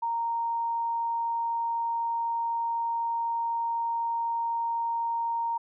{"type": "tone", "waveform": "sine", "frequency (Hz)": 928, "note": "A#5", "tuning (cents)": -8, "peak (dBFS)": -26, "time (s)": [0.02, 5.58], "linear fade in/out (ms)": 10, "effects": []}